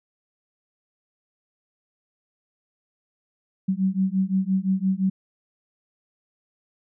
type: beating tone pair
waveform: sine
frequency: 187.4 / 193.2 Hz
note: F#3 / G3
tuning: +22 / -25 cents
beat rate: 5.8 Hz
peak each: -23 dBFS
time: 3.68-5.1 s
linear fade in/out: 10 ms
effects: none